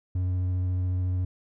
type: tone with hard clipping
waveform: sine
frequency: 91.4 Hz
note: F#2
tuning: 21 cents flat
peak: -25 dBFS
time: 0.15-1.25 s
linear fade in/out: 5 ms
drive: 3 dB
effects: none